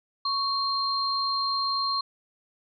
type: tone pair together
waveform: sine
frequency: 1108.7 / 4186 Hz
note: C#6 / C8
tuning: 0 / 0 cents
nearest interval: octave + major seventh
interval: 2300 cents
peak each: -27 dBFS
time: 0.25-2.01 s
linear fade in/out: 5 ms
effects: none